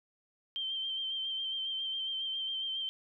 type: tone with vibrato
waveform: sine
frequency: 3136 Hz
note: G7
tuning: in tune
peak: -33 dBFS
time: 0.56-2.89 s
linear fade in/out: 0 ms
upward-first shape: sine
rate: 7.3 Hz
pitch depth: 28 cents each way
effects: none